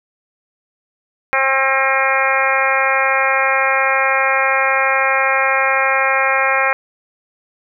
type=harmonic tone; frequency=267.9 Hz; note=C4; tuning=41 cents sharp; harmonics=2 / 3 / 4 / 5 / 6 / 7 / 8 / 9; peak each=-21 / -21 / -21 / -21 / -21 / -21 / -21 / -21 dBFS; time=1.33-6.73 s; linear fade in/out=0 ms; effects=none